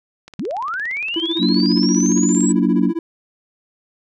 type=click train; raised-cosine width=0.2 ms; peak=-21 dBFS; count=38; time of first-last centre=0.28-2.406 s; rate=17.4 Hz
type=linear sweep; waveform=sine; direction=up; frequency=155.2 to 7890 Hz; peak=-21 dBFS; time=0.39-2.52 s; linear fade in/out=2 ms
type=tone with tremolo; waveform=triangle; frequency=331.4 Hz; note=E4; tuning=9 cents sharp; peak=-15 dBFS; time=1.16-2.99 s; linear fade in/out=2 ms; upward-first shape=sine; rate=15 Hz; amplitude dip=100%
type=chord; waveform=sine; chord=Gb augmented; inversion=none; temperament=equal with one note detuned; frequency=185 / 233.1 / 288.1 Hz; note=Gb3 / Bb3 / D4; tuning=0 / 0 / -33 cents; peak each=-18 dBFS; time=1.38-2.93 s; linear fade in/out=50 ms
effects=none